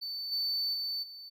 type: tone with level steps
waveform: triangle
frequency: 4523 Hz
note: C#8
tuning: 34 cents sharp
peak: -34 / -28 / -31 / -43 dBFS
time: 0.01-1.3 s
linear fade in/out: 20 ms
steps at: 0.31 / 0.73 / 1.02 s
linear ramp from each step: 20 ms
effects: none